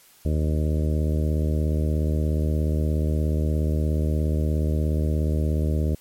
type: harmonic tone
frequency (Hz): 76.9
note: D#2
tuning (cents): -20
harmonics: 1 / 2 / 3 / 4 / 5 / 6 / 7 / 8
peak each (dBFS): -21 / -27 / -31 / -33 / -35 / -37 / -38 / -39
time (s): 0.25-5.95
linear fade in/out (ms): 5
effects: white hiss -54 dBFS RMS until 6 s + MP3 64 kbps